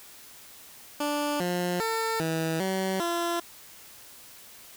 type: tone with pitch steps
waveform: 15% pulse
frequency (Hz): 293 / 177.6 / 449.4 / 161.9 / 190 / 342.1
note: D4 / F3 / A4 / E3 / F#3 / F4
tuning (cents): -4 / +29 / +37 / -31 / +46 / -36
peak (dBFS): -20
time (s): 1-3.4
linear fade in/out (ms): 5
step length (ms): 400
effects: white hiss -49 dBFS RMS until 4.76 s